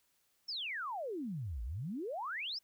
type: exponential two-way sweep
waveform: sine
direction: down then up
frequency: 5550 to 52.6 to 5550 Hz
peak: -37 dBFS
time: 0.48-2.59 s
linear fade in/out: 10 ms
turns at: 1.63 s
effects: white hiss -75 dBFS RMS until 2.63 s

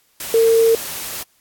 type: tone in noise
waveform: sine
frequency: 454.6 Hz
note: A#4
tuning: 43 cents flat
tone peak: -10 dBFS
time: 0.34-0.75 s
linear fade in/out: 2 ms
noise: white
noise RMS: -28 dBFS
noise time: 0.2-1.23 s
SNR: +15 dB
effects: white hiss -59 dBFS RMS until 1.4 s + AAC 64 kbps

